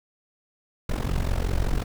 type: noise with amplitude modulation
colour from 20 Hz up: brown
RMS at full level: -21 dBFS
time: 0.89-1.84 s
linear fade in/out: 5 ms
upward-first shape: sine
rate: 45.3 Hz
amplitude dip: 85%
effects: none